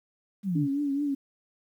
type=exponential sweep; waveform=sine; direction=down; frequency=207.7 to 130.81 Hz; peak=-25 dBFS; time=0.43-0.68 s; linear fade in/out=50 ms
type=tone with vibrato; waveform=sine; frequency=283.6 Hz; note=C#4; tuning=40 cents sharp; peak=-25 dBFS; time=0.55-1.15 s; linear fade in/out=10 ms; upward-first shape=triangle; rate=4.7 Hz; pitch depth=71 cents each way
effects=10-bit